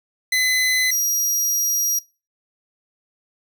sawtooth tone pair in turn, 2025 / 5728 Hz, B6 / F8, +43 / +43 cents, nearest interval octave + tritone, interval 1800 cents, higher second, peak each -13 / -15 dBFS, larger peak first, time 0.32-0.91 / 0.91-1.99 s, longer second, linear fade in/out 5 ms, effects noise-tail reverb RT60 0.3 s tail -22 dB re dry

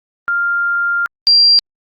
sine tone pair in turn, 1397 / 4744 Hz, F6 / D8, 0 / +17 cents, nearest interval octave + major sixth, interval 2117 cents, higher second, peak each -13 / -6 dBFS, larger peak second, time 0.28-1.06 / 1.27-1.59 s, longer first, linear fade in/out 0 ms, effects Opus 32 kbps

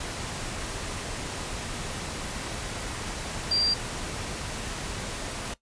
sine tone in noise, 4730 Hz, D8, 12 cents sharp, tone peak -22 dBFS, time 3.51-3.74 s, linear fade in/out 5 ms, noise pink, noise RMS -34 dBFS, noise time 0-5.54 s, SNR +9 dB, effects noise-tail reverb RT60 0.1 s tail -17 dB re dry + resampled to 22050 Hz

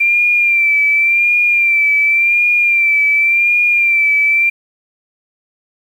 sine tone with vibrato, 2364 Hz, D7, 11 cents sharp, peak -9 dBFS, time 0-4.5 s, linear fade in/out 10 ms, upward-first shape sine, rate 0.9 Hz, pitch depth 46 cents each way, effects 7-bit

